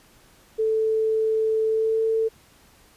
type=tone with pitch glide; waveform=sine; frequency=440 to 445.9 Hz; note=A4 to A4; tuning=0 to +23 cents; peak=-19 dBFS; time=0.58-2.29 s; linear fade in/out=20 ms; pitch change=+23 cents; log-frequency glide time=1.66-2.03 s; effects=pink hiss -55 dBFS RMS until 2.96 s + resampled to 32000 Hz